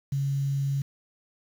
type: tone with quantisation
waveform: sine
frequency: 138.59 Hz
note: C#3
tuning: in tune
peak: -24 dBFS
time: 0.12-0.82 s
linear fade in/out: 5 ms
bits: 8
effects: none